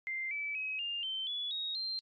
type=tone with pitch steps; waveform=sine; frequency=2091 / 2307 / 2545 / 2807 / 3097 / 3417 / 3769 / 4158 Hz; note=C7 / D7 / D#7 / F7 / G7 / G#7 / A#7 / C8; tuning=-2 / -31 / +39 / +8 / -22 / +49 / +18 / -12 cents; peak=-34 dBFS; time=0.07-1.99 s; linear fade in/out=0 ms; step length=240 ms; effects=MP3 48 kbps